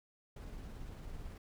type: noise with tremolo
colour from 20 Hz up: brown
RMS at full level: -45 dBFS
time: 0.36-1.38 s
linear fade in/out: 5 ms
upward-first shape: sine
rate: 18 Hz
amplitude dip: 25%
effects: none

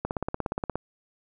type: click train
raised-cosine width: 1 ms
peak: -14 dBFS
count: 13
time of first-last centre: 0.05-0.756 s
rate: 17 Hz
effects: none

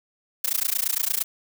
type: noise with amplitude modulation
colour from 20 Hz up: blue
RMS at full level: -21 dBFS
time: 0.44-1.24 s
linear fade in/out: 5 ms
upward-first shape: sine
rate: 28.7 Hz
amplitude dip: 100%
effects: none

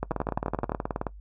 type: two click trains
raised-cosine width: 1 ms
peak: -13 / -14 dBFS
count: 9 / 19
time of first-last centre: 0.03-0.72 / 0.11-1.067 s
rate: 11.6 / 18.8 Hz
effects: noise-tail reverb RT60 0.1 s tail -19 dB re dry + added 50 Hz sine -42 dBFS peak until 1.2 s

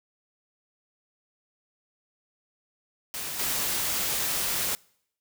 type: noise with level steps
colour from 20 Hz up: white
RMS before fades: -34 / -28 dBFS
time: 3.14-4.75 s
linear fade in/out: 0 ms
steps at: 3.39 s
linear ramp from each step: 5 ms
effects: noise-tail reverb RT60 0.7 s tail -26 dB re dry

